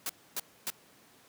white noise bursts, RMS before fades -34 dBFS, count 3, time 0.06-0.702 s, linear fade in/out 2 ms, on 34 ms, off 270 ms, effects pink hiss -60 dBFS RMS until 1.28 s + high-pass 150 Hz 12 dB/octave

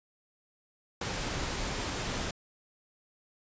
pink noise, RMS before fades -34 dBFS, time 1.01-2.31 s, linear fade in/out 5 ms, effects resampled to 16000 Hz

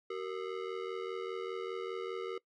square ring-modulated tone, 422.2 Hz, G#4, 29 cents sharp, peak -34 dBFS, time 0.1-2.38 s, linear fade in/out 5 ms, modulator 42.5 Hz, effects noise-tail reverb RT60 0.1 s tail -20 dB re dry + low-pass 3000 Hz 12 dB/octave

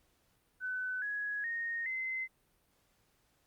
sine tone with pitch steps, 1507 / 1672.1 / 1855.3 / 2059 Hz, F#6 / G#6 / A#6 / C7, +31 / +11 / -9 / -28 cents, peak -34 dBFS, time 0.6-2.28 s, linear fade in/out 50 ms, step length 420 ms, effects pink hiss -73 dBFS RMS until 3.46 s + Opus 48 kbps

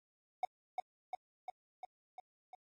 triangle tone with echo, 740 Hz, F#5, in tune, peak -29 dBFS, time 0.43-0.45 s, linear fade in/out 2 ms, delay 350 ms, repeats 6, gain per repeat -3 dB, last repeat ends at 2.55 s, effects AAC 64 kbps

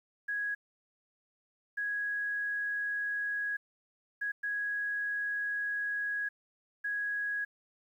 sine tone bursts at uneven times, 1661.2 Hz, G#6, in tune, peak -31 dBFS, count 5, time 0.28-0.55 / 1.77-3.57 / 4.21-4.32 / 4.43-6.29 / 6.84-7.45 s, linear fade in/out 10 ms, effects 11-bit

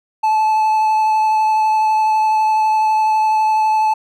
triangle tone with vibrato, 868 Hz, A5, 24 cents flat, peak -10 dBFS, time 0.23-3.94 s, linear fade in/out 10 ms, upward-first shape sine, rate 12 Hz, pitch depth 12 cents each way, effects none

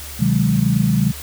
sine chord, Ab dominant seventh, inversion first, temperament equal with one note detuned, 128.05 / 155.56 / 185 / 207.7 Hz, C3 / Eb3 / Gb3 / Ab3, -37 / 0 / 0 / 0 cents, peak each -19 dBFS, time 0.19-1.12 s, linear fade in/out 20 ms, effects added 71 Hz sine -34 dBFS peak until 1.22 s + white hiss -34 dBFS RMS until 1.22 s

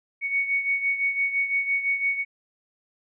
sine beating tone pair, 2226 / 2231.9 Hz, C#7 / C#7, +7 / +11 cents, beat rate 5.9 Hz, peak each -23 / -29 dBFS, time 0.21-2.25 s, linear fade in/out 50 ms, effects none

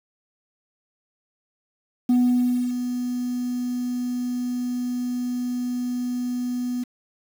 sine tone with ADSR envelope, 246.9 Hz, B3, in tune, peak -12 dBFS, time 2.09-6.84 s, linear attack 7 ms, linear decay 620 ms, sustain -11 dB, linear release 11 ms, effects tanh soft clip ceiling -14 dBFS + 7-bit

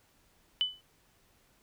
sine tone with exponential decay, 3000 Hz, F#7, 23 cents sharp, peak -22 dBFS, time 0.61-0.81 s, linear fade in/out 0 ms, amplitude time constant 43 ms, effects pink hiss -67 dBFS RMS until 1.62 s

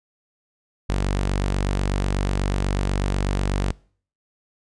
sawtooth tone, 48.14 Hz, G1, 31 cents flat, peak -16 dBFS, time 0.89-3.72 s, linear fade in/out 10 ms, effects noise-tail reverb RT60 0.5 s tail -24 dB re dry + resampled to 22050 Hz

